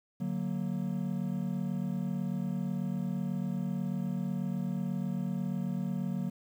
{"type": "chord", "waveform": "triangle", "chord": "D augmented", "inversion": "none", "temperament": "equal", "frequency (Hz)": [146.83, 185, 233.1], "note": ["D3", "F#3", "A#3"], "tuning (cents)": [0, 0, 0], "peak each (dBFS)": [-35, -31, -35], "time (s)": [0.2, 6.3], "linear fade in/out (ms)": 10, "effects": ["10-bit"]}